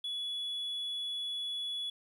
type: tone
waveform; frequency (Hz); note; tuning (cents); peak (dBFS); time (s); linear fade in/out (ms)
sine; 3400; G#7; +40; -32; 0.04-1.9; 5
effects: tanh soft clip ceiling -33 dBFS + 11-bit